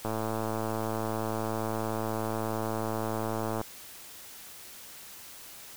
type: click train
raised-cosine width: 1 ms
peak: -18 dBFS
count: 393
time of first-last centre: 0.05-3.614 s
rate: 110 Hz
effects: white hiss -47 dBFS RMS until 5.76 s